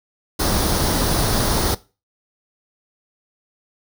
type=noise with comb filter; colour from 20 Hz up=pink; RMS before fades=-19 dBFS; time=0.39-1.75 s; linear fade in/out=10 ms; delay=0.2 ms; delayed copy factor=+0.55; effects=noise-tail reverb RT60 0.3 s tail -19 dB re dry